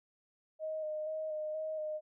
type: tone with vibrato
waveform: sine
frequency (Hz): 621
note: D#5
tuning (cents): -3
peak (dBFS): -35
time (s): 0.59-2.01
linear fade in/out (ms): 50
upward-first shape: square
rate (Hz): 2.1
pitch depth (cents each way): 18
effects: none